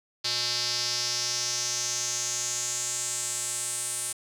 square tone with band-pass filter sweep, 120.9 Hz, B2, 36 cents flat, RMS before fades -30 dBFS, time 0.24-4.13 s, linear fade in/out 10 ms, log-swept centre 4600 to 9000 Hz, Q 4.4, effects none

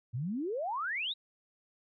sine exponential sweep, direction up, 110 to 3951 Hz, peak -32 dBFS, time 0.13-1.14 s, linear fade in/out 20 ms, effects none

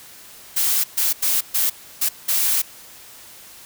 blue noise bursts at uneven times, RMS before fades -19 dBFS, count 6, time 0.56-0.84 / 0.97-1.13 / 1.22-1.41 / 1.54-1.7 / 2.01-2.09 / 2.28-2.62 s, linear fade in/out 10 ms, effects white hiss -43 dBFS RMS until 3.65 s

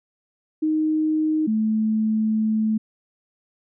sine tone pair in turn, 311.1 / 217.9 Hz, D#4 / A3, 0 / -17 cents, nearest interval tritone, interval 617 cents, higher first, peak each -18 dBFS, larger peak neither, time 0.62-1.47 / 1.47-2.78 s, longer second, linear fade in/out 10 ms, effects none

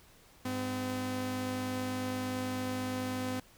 sawtooth tone pair together, 101.37 / 255.1 Hz, G#2 / C4, -41 / -44 cents, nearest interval octave + major third, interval 1597 cents, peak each -36 / -30 dBFS, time 0.45-3.4 s, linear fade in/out 5 ms, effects pink hiss -60 dBFS RMS until 3.57 s

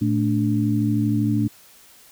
sine tone cluster, 113.9 / 218.7 / 291.6 Hz, A#2 / A3 / D4, -40 / -10 / -12 cents, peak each -22 dBFS, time 0.01-1.48 s, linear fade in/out 10 ms, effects white hiss -50 dBFS RMS until 2.11 s

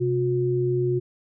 sine tone pair together, 129.6 / 360.4 Hz, C3 / F#4, -16 / -45 cents, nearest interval octave + tritone, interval 1771 cents, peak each -24 / -22 dBFS, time 0-1 s, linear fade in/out 20 ms, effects none

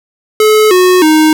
square tone with pitch steps, 430 / 365.8 / 311.2 Hz, A4 / F#4 / D#4, -40 / -20 / 0 cents, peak -5 dBFS, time 0.4-1.33 s, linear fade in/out 2 ms, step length 310 ms, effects 7-bit

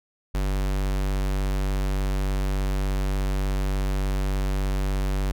square tone, 48.29 Hz, G1, 25 cents flat, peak -23 dBFS, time 0.34-5.32 s, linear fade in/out 10 ms, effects none

